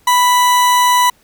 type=tone; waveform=40% pulse; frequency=987.8 Hz; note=B5; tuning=in tune; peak=-8 dBFS; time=0.07-1.1 s; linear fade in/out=5 ms; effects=pink hiss -53 dBFS RMS until 1.23 s

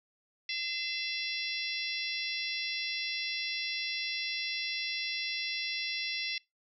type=harmonic tone with a mistuned harmonic; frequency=684 Hz; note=F5; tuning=36 cents flat; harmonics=3 / 4 / 5 / 6 / 7 / 8; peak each=-38 / -39 / -40 / -41 / -41 / -42 dBFS; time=0.49-6.38 s; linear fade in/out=2 ms; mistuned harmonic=4; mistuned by=-41 cents; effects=noise-tail reverb RT60 0.2 s tail -24 dB re dry

